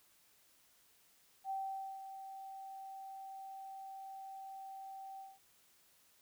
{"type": "tone with ADSR envelope", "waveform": "sine", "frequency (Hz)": 775, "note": "G5", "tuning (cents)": -20, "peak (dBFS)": -36, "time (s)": [1.44, 5.39], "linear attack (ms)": 62, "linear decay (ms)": 490, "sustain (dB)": -10, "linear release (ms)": 200, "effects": ["white hiss -69 dBFS RMS until 6.21 s"]}